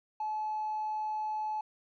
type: tone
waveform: triangle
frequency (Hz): 859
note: A5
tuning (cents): -42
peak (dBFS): -28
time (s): 0.2-1.61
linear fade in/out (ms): 5
effects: tanh soft clip ceiling -29 dBFS + resampled to 16000 Hz